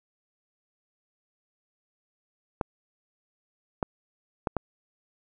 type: clicks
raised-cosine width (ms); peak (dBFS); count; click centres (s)
1; -12; 4; 2.612 / 3.828 / 4.472 / 4.567
effects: none